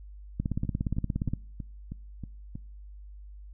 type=two click trains; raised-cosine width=5 ms; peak=-16 / -24 dBFS; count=17 / 7; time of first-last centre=0.4-1.336 / 0.65-2.555 s; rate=17.1 / 3.15 Hz; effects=noise-tail reverb RT60 0.6 s tail -25 dB re dry + added 50 Hz sine -43 dBFS peak until 3.53 s